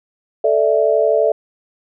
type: chord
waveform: sine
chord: A suspended fourth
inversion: none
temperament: equal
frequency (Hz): 440 / 587.3 / 659.3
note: A4 / D5 / E5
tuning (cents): 0 / 0 / 0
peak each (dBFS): -16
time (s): 0.44-1.32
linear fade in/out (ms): 5
effects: none